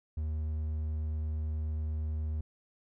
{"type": "tone", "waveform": "triangle", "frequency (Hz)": 77.3, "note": "D#2", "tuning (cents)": -11, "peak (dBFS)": -29, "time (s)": [0.17, 2.41], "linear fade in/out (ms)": 5, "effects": []}